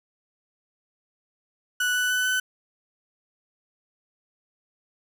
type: tone with pitch steps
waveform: 35% pulse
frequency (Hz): 1480 / 1489.4 / 1498.9 / 1508.5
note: F#6 / F#6 / F#6 / F#6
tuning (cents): 0 / +11 / +22 / +33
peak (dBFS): -20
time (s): 1.8-2.4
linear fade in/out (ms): 5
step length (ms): 150
effects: none